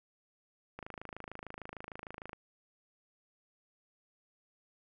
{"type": "click train", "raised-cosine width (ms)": 0.5, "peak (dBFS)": -28, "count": 42, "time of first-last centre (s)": [0.79, 2.331], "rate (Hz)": 26.6, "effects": []}